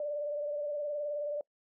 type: tone with vibrato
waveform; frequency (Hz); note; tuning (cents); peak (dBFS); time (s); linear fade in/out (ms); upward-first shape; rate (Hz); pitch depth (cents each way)
sine; 587.3; D5; 0; -32; 0-1.41; 2; sine; 19; 40
effects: noise-tail reverb RT60 0.1 s tail -24 dB re dry